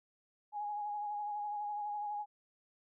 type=tone with vibrato; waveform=sine; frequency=830.6 Hz; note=G#5; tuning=in tune; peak=-36 dBFS; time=0.52-2.26 s; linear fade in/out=50 ms; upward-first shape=sine; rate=12 Hz; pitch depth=26 cents each way; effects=none